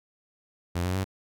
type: tone with pitch steps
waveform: sawtooth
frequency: 87.31 / 91.33 / 95.54 Hz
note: F2 / F#2 / G2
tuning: 0 / -22 / -44 cents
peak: -22 dBFS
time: 0.75-1.044 s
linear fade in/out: 10 ms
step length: 98 ms
effects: none